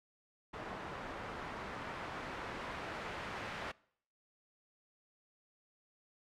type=noise with low-pass filter sweep; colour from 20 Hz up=white; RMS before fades=-44 dBFS; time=0.53-3.72 s; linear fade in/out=10 ms; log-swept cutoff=1200 to 1800 Hz; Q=0.85; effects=noise-tail reverb RT60 0.6 s tail -23 dB re dry